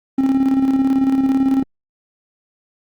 triangle tone with tremolo, 267.6 Hz, C4, 39 cents sharp, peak -9 dBFS, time 0.18-1.63 s, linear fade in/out 5 ms, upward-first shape square, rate 18 Hz, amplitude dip 45%, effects Opus 32 kbps

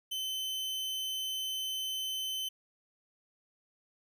40% pulse tone, 3060 Hz, G7, 42 cents flat, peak -33 dBFS, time 0.11-2.49 s, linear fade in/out 10 ms, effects none

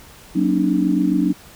sine chord, D# minor seventh, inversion first, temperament equal with one note detuned, 185 / 233.1 / 277.2 / 304.4 Hz, F#3 / A#3 / C#4 / D#4, 0 / 0 / 0 / -38 cents, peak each -20 / -24 / -20 / -19 dBFS, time 0.35-1.33 s, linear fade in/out 10 ms, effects pink hiss -44 dBFS RMS until 1.55 s

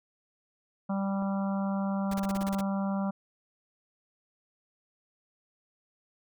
harmonic tone, 196 Hz, G3, in tune, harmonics 1 / 3 / 4 / 5 / 6 / 7, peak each -28 / -38 / -40 / -42 / -44 / -45 dBFS, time 0.89-3.11 s, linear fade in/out 10 ms
clicks, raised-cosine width 1 ms, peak -35 dBFS, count 2, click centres 1.222 / 1.225 s
pink noise bursts, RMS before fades -39 dBFS, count 9, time 2.11-2.611 s, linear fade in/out 5 ms, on 29 ms, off 30 ms
effects none

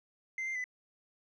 sine tone with pitch steps, 2078 / 2093 / 2004 Hz, C7 / C7 / B6, -12 / 0 / +25 cents, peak -31 dBFS, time 0.38-0.641 s, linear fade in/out 2 ms, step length 87 ms, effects tanh soft clip ceiling -33 dBFS

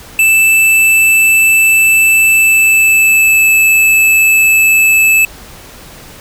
square tone with pitch glide, 2641 to 2618 Hz, E7 to E7, +3 to -13 cents, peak -6 dBFS, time 0.19-5.25 s, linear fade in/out 2 ms, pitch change -16 cents, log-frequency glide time 2.28-3.51 s, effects pink hiss -34 dBFS RMS until 6.2 s

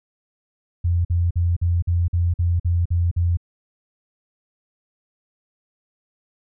sine tone bursts, 86.5 Hz, F2, 16 cents flat, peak -16 dBFS, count 10, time 0.84-3.372 s, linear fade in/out 10 ms, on 210 ms, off 48 ms, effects none

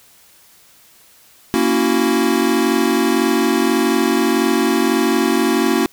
square chord, F# dominant seventh, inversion first, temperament equal with one note detuned, 233.1 / 277.2 / 329.6 / 371.3 Hz, A#3 / C#4 / E4 / F#4, 0 / 0 / 0 / +6 cents, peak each -20 dBFS, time 1.54-5.86 s, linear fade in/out 0 ms, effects white hiss -49 dBFS RMS until 5.92 s

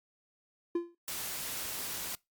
triangle tone with exponential decay, 343.7 Hz, F4, 28 cents flat, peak -23 dBFS, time 0.75-0.95 s, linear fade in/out 5 ms, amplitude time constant 42 ms
white noise, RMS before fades -38 dBFS, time 1.08-2.15 s, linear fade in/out 0 ms
effects noise-tail reverb RT60 0.2 s tail -24 dB re dry + Opus 48 kbps

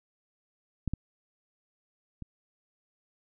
clicks, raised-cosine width 5 ms, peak -17 / -18 / -27 dBFS, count 3, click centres 0.877 / 0.936 / 2.223 s, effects none

